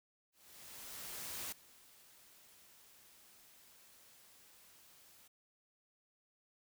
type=noise with ADSR envelope; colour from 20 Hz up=white; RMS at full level=-43 dBFS; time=0.32-5.28 s; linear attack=1200 ms; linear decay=6 ms; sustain=-20 dB; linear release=7 ms; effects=none